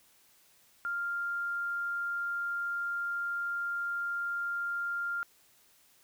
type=tone; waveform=sine; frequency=1396.9 Hz; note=F6; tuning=in tune; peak=-31 dBFS; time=0.85-5.23 s; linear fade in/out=0 ms; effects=white hiss -64 dBFS RMS until 6.03 s